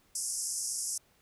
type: band-pass noise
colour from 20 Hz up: white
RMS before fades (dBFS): -35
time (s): 0.15-0.98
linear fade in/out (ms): 5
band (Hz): 5100 to 11000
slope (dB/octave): 96
effects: pink hiss -67 dBFS RMS until 1.21 s